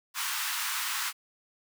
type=high-pass noise; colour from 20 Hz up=pink; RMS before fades=-32 dBFS; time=0.14-1.13 s; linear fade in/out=50 ms; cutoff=970 Hz; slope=48 dB/octave; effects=none